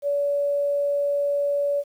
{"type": "tone", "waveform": "sine", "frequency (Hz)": 571, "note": "D5", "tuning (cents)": -49, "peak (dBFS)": -20, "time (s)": [0.02, 1.84], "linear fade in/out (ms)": 50, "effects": ["9-bit"]}